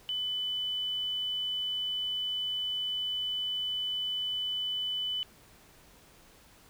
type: tone with quantisation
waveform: sine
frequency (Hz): 3000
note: F#7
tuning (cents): +23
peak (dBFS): -30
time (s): 0.09-5.23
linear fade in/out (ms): 0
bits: 10
effects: pink hiss -58 dBFS RMS until 6.69 s